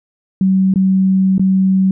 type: tone with dropouts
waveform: sine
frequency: 190 Hz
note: F#3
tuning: 46 cents sharp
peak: -9 dBFS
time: 0.41-1.91 s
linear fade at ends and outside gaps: 2 ms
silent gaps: 0.739-0.758 / 1.381-1.395 s
effects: none